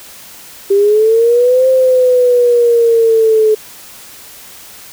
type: linear two-way sweep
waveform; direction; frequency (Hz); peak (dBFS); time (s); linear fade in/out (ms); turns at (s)
sine; up then down; 392 to 523.3 to 429.2; -6; 0.7-3.55; 10; 1.68
effects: white hiss -35 dBFS RMS until 4.92 s